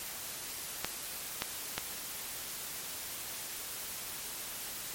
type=clicks; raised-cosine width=0.2 ms; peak=-13 dBFS; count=3; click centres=0.846 / 1.421 / 1.78 s; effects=white hiss -41 dBFS RMS until 4.94 s + MP3 64 kbps